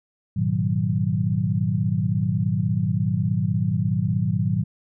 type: chord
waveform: sine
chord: G# minor seventh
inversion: none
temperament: equal with one note detuned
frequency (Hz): 103.83 / 120.37 / 155.56 / 185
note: G#2 / B2 / D#3 / F#3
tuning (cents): 0 / -44 / 0 / 0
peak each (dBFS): -25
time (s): 0.36-4.64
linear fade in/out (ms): 10
effects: none